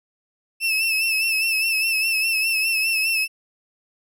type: tone with vibrato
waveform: 35% pulse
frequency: 2637 Hz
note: E7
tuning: in tune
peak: -17 dBFS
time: 0.6-3.28 s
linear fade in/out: 50 ms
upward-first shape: sine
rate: 4.9 Hz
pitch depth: 52 cents each way
effects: none